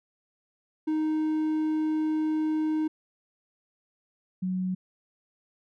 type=tone pair in turn; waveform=triangle / sine; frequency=311.1 / 184.98 Hz; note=D#4 / F#3; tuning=0 / 0 cents; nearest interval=major sixth; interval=900 cents; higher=first; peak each=-22 / -26 dBFS; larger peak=first; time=0.87-2.88 / 4.42-4.75 s; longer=first; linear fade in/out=10 ms; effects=none